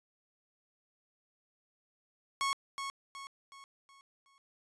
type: tone with echo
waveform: sawtooth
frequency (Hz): 1100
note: C#6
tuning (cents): -14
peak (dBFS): -26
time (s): 2.41-2.53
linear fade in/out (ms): 0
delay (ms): 370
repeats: 5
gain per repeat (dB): -7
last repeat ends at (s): 4.38
effects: resampled to 22050 Hz

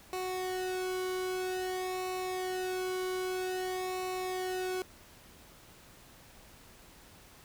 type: tone with flanger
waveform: sawtooth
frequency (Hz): 370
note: F#4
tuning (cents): 0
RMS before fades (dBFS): -35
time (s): 0.13-4.82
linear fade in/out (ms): 0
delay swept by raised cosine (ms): 0.61 to 1.15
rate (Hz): 0.51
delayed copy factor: -0.75
effects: pink hiss -56 dBFS RMS until 7.44 s

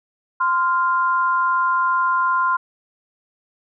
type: tone pair together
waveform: sine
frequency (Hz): 1039.4 / 1396.9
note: C6 / F6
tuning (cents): -12 / 0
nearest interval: perfect fourth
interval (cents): 512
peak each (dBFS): -17 / -21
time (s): 0.4-2.57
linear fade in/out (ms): 10
effects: none

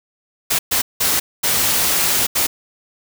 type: noise bursts at uneven times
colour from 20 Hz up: white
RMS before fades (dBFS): -17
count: 5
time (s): 0.5-0.59 / 0.71-0.82 / 1-1.2 / 1.43-2.27 / 2.35-2.47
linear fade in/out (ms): 10
effects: none

